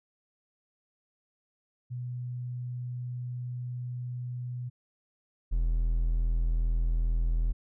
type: tone pair in turn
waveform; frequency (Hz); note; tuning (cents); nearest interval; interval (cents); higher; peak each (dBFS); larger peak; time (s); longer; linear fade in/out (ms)
sine / triangle; 123.5 / 41.21; B2 / E1; 0 / 0; octave + perfect fifth; 1900; first; -33 / -22; second; 1.9-4.7 / 5.51-7.53; first; 20
effects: none